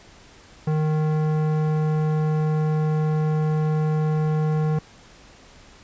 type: tone with tanh clipping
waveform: sine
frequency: 154.5 Hz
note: D#3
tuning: 12 cents flat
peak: -21 dBFS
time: 0.67-4.79 s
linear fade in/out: 5 ms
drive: 16 dB
effects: pink hiss -49 dBFS RMS until 5.83 s + resampled to 16000 Hz